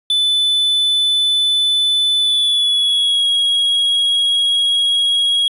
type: tone with pitch glide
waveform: triangle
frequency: 3500 to 3305 Hz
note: A7 to G#7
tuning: -10 to -9 cents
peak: -11 dBFS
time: 0.1-5.48 s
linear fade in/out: 2 ms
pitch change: -99 cents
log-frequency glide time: 2.19-3.25 s
effects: resampled to 32000 Hz + 8-bit